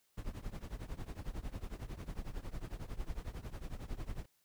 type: noise with tremolo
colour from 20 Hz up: brown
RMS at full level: -39 dBFS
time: 0.17-4.26 s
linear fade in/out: 10 ms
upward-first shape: triangle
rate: 11 Hz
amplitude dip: 95%
effects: white hiss -75 dBFS RMS until 4.44 s